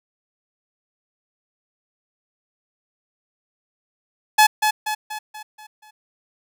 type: tone with echo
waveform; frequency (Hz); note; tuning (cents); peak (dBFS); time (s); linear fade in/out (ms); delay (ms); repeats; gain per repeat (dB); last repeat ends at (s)
sawtooth; 855; A5; -50; -6; 4.38-4.47; 10; 240; 6; -6; 5.91
effects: none